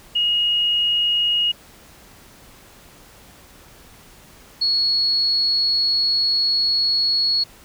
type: tone pair in turn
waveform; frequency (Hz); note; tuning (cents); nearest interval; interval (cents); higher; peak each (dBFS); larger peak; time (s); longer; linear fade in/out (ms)
sine; 2875 / 4350; F7 / C#8; +50 / -33; perfect fifth; 717; second; -16 / -16; neither; 0.15-1.52 / 4.61-7.44; second; 10
effects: pink hiss -47 dBFS RMS until 7.64 s